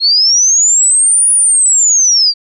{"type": "linear two-way sweep", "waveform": "sine", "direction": "up then down", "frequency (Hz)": [4200, 9790, 4604], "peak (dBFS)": -6, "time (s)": [0, 2.34], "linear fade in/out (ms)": 50, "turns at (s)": 1.31, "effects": []}